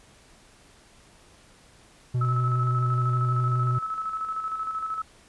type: tone with vibrato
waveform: triangle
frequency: 123.47 Hz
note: B2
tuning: in tune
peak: -20 dBFS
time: 2.14-3.79 s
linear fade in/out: 10 ms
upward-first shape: square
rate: 12 Hz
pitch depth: 16 cents each way
type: tone with tremolo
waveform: sine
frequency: 1300 Hz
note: E6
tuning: 24 cents flat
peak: -26 dBFS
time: 2.21-5.02 s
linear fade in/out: 5 ms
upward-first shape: square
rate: 13 Hz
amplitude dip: 45%
effects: pink hiss -55 dBFS RMS until 5.28 s + resampled to 24000 Hz

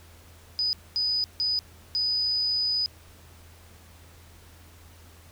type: tone bursts at uneven times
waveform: sine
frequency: 4978 Hz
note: D#8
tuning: in tune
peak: -23 dBFS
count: 4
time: 0.59-0.73 / 0.96-1.24 / 1.4-1.59 / 1.95-2.86 s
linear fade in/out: 0 ms
effects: added 83 Hz sine -51 dBFS peak until 5.31 s + pink hiss -54 dBFS RMS until 5.31 s

